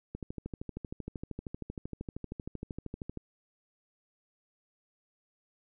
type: click train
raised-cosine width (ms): 3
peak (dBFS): -25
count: 40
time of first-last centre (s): 0.15-3.173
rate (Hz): 12.9
effects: none